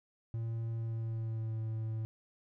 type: tone with pitch glide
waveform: triangle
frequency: 114.1 to 110.92 Hz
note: A#2 to A2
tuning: -37 to +14 cents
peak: -32 dBFS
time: 0.34-2.05 s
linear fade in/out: 0 ms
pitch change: -49 cents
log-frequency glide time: 0.74-1.6 s
effects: none